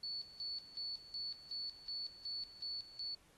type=tone with tremolo; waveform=sine; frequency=4445 Hz; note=C#8; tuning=4 cents sharp; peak=-40 dBFS; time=0.03-3.15 s; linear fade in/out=5 ms; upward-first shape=square; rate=2.7 Hz; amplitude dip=80%; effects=pink hiss -69 dBFS RMS until 3.37 s + AAC 32 kbps